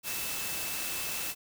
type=tone in noise; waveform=sine; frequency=2637 Hz; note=E7; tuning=in tune; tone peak=-42 dBFS; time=0.03-1.35 s; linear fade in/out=50 ms; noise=white; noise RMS=-35 dBFS; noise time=0.03-1.35 s; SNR=-10 dB; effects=none